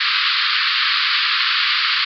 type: band-pass noise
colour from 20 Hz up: white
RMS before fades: -18 dBFS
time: 0-2.05 s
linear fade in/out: 10 ms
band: 1100 to 4700 Hz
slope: 96 dB/octave
effects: none